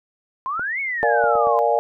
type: exponential two-way sweep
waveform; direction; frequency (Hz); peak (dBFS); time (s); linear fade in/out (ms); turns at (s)
sine; up then down; 1019 to 2239 to 1019; -22; 0.46-1.59; 0; 0.8
type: clicks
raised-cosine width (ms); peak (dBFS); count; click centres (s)
1; -19; 4; 0.595 / 1.24 / 1.355 / 1.471
type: chord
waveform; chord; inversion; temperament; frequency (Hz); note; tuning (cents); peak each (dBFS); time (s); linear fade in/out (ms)
sine; Bb dominant seventh; none; equal; 466.2 / 587.3 / 698.5 / 830.6; Bb4 / D5 / F5 / Ab5; 0 / 0 / 0 / 0; -21; 1.03-1.79; 0
effects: none